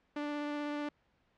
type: tone with vibrato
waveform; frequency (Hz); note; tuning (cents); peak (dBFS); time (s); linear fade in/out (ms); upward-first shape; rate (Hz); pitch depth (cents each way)
sawtooth; 293.7; D4; 0; -31; 0.16-0.89; 5; sine; 16; 9
effects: pink hiss -73 dBFS RMS until 1.37 s + low-pass 3000 Hz 12 dB/octave